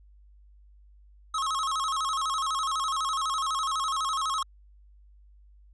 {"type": "tone with vibrato", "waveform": "square", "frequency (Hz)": 1179, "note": "D6", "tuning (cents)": 6, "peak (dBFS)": -27, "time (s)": [1.34, 4.43], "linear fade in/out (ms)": 5, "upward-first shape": "square", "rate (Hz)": 12, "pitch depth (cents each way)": 140, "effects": ["added 50 Hz sine -52 dBFS peak until 5.73 s", "resampled to 22050 Hz"]}